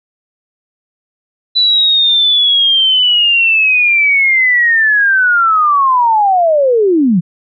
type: linear sweep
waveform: sine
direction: down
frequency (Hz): 3989 to 158.7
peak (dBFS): -7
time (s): 1.55-7.21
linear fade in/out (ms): 20
effects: none